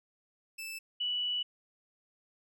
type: tone pair in turn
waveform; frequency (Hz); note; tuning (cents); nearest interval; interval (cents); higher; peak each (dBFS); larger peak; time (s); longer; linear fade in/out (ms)
sawtooth / sine; 2637 / 2954; E7 / F#7; 0 / -3; major second; 197; second; -36 / -30; second; 0.58-0.79 / 1-1.43; second; 10
effects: none